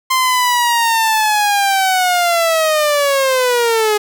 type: linear sweep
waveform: sawtooth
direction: down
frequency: 1046.5 to 415.3 Hz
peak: -8 dBFS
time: 0.1-3.98 s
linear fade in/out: 10 ms
effects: none